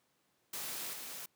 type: noise with level steps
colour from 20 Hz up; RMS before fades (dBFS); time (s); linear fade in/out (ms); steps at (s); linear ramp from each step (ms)
white; -41 / -45; 0.53-1.26; 5; 0.93; 5
effects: pink hiss -75 dBFS RMS until 1.35 s + high-pass 150 Hz 12 dB/octave